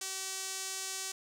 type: tone with band-pass filter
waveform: sawtooth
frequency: 381.9 Hz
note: G4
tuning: 45 cents flat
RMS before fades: -39 dBFS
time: 0.01-1.12 s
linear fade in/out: 5 ms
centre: 7200 Hz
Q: 1.5
effects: none